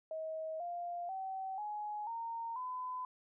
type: tone with pitch steps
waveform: sine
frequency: 636 / 697.6 / 765.1 / 839.2 / 920.5 / 1009.6 Hz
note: D#5 / F5 / G5 / G#5 / A#5 / B5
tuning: +38 / -2 / -42 / +18 / -22 / +38 cents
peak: -38 dBFS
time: 0.11-3.05 s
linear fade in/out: 2 ms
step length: 490 ms
effects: none